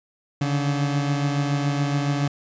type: beating tone pair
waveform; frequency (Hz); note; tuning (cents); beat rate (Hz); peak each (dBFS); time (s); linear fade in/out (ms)
30% pulse; 141.7 / 148.8; C#3 / D3; +38 / +23; 7.1; -19 / -26; 0.41-2.28; 5
effects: resampled to 16000 Hz